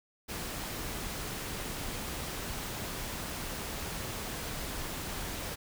pink noise, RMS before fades -38 dBFS, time 0.28-5.56 s, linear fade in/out 20 ms, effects none

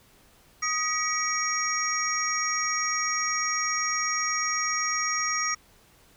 sine tone cluster, 1248 / 1931 / 2257 / 5620 / 6580 Hz, D#6 / B6 / C#7 / F8 / G#8, +5 / -39 / +31 / +10 / -17 cents, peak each -29 / -32 / -34 / -29 / -35 dBFS, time 0.62-5.55 s, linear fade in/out 10 ms, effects pink hiss -58 dBFS RMS until 6.16 s

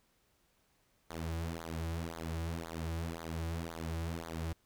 sawtooth tone with flanger, 82.41 Hz, E2, in tune, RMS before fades -39 dBFS, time 1.1-4.53 s, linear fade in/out 5 ms, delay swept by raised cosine 0.36 to 4.56 ms, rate 1.9 Hz, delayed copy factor -0.95, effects pink hiss -73 dBFS RMS until 4.65 s

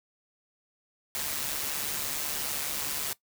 white noise with amplitude modulation, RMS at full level -30 dBFS, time 1.15-3.13 s, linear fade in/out 0 ms, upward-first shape sine, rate 145 Hz, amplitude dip 55%, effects noise-tail reverb RT60 0.1 s tail -18 dB re dry

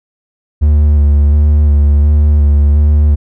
triangle tone with vibrato, 73.42 Hz, D2, in tune, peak -3 dBFS, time 0.61-3.16 s, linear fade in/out 20 ms, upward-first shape square, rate 1.4 Hz, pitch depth 23 cents each way, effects none

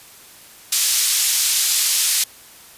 pink band-pass noise, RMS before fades -18 dBFS, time 0.72-2.24 s, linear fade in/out 5 ms, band 4600 to 13000 Hz, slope 12 dB/octave, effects white hiss -44 dBFS RMS until 2.77 s + resampled to 32000 Hz

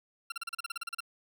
20% pulse tone bursts, 1368 Hz, F6, 36 cents flat, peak -29 dBFS, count 13, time 0.3-1.005 s, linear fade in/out 5 ms, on 21 ms, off 36 ms, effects none

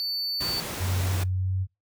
triangle tone, 4500 Hz, C#8, 25 cents sharp, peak -25 dBFS, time 0-0.6 s, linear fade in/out 0 ms
pink noise, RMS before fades -33 dBFS, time 0.4-1.24 s, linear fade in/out 10 ms
sine tone with pitch glide, 92.4 to 94.23 Hz, F#2 to F#2, -2 to +32 cents, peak -23 dBFS, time 0.78-1.67 s, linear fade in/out 50 ms, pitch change +34 cents, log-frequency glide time 1.26-1.56 s
effects noise-tail reverb RT60 0.2 s tail -22 dB re dry + high-pass 60 Hz 12 dB/octave

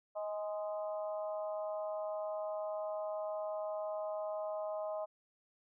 harmonic tone with a mistuned harmonic, 207.7 Hz, G#3, in tune, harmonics 3 / 4 / 5 / 6, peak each -37 / -46 / -48 / -53 dBFS, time 0.15-5.06 s, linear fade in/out 20 ms, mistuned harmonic 3, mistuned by +16 cents, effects none

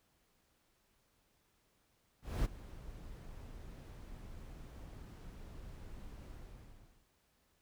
brown noise with ADSR envelope, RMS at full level -32 dBFS, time 2.22-7.08 s, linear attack 230 ms, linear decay 16 ms, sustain -18 dB, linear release 760 ms, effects pink hiss -75 dBFS RMS until 7.61 s

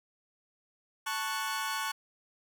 sawtooth chord, F# minor, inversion first, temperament equal, 880 / 1108.7 / 1480 Hz, A5 / C#6 / F#6, 0 / 0 / 0 cents, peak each -33 / -32 / -33 dBFS, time 1.06-1.92 s, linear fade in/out 10 ms, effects none

